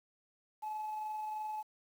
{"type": "tone with amplitude modulation", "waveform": "sine", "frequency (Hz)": 858, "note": "A5", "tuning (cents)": -44, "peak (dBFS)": -34, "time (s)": [0.62, 1.63], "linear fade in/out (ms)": 20, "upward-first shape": "sine", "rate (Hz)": 23, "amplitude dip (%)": 30, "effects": ["tanh soft clip ceiling -34 dBFS", "10-bit"]}